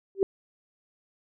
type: tone with exponential growth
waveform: sine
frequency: 389.6 Hz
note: G4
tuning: 11 cents flat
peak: -14 dBFS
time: 0.15-0.23 s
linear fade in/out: 1 ms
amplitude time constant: 17 ms
effects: none